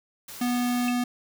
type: noise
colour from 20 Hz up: white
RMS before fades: -41 dBFS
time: 0.28-0.88 s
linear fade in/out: 5 ms
type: tone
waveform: square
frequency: 245 Hz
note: B3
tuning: 14 cents flat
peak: -24 dBFS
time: 0.41-1.04 s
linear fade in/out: 5 ms
type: tone with exponential decay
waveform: triangle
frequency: 2637 Hz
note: E7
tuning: in tune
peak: -24 dBFS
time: 0.88-0.97 s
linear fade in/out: 2 ms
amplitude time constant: 18 ms
effects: none